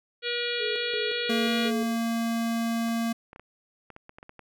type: harmonic tone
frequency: 480 Hz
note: B4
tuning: 49 cents flat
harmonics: 1 / 3 / 4 / 5 / 6 / 7 / 8 / 9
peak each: -32 / -35 / -38 / -35 / -37 / -34 / -38 / -38 dBFS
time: 0.22-1.72 s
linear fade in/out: 50 ms
type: tone with tremolo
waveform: sine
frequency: 429.6 Hz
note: A4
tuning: 41 cents flat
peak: -30 dBFS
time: 0.58-1.98 s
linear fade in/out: 50 ms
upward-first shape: square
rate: 2.8 Hz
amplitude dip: 75%
type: tone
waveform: square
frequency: 230 Hz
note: A#3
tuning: 23 cents flat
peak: -26 dBFS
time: 1.29-3.13 s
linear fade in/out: 10 ms
type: clicks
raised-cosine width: 0.5 ms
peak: -30 dBFS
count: 11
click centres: 2.885 / 3.331 / 3.361 / 3.396 / 3.903 / 3.964 / 4.094 / 4.185 / 4.229 / 4.294 / 4.393 s
effects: none